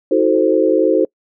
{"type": "chord", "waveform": "sine", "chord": "D# diminished seventh", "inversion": "none", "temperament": "equal with one note detuned", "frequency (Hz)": [319.1, 370, 440, 523.3], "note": ["D#4", "F#4", "A4", "C5"], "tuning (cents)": [44, 0, 0, 0], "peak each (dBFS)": -16, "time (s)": [0.11, 1.05], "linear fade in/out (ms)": 5, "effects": ["noise-tail reverb RT60 0.1 s tail -26 dB re dry"]}